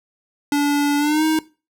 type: tone with pitch glide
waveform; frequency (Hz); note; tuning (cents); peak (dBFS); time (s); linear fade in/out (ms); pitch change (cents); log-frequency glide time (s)
square; 288.5 to 314.6; D4 to D#4; -31 to +19; -16; 0.52-1.39; 2; +150; 0.98-1.24
effects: noise-tail reverb RT60 0.3 s tail -19 dB re dry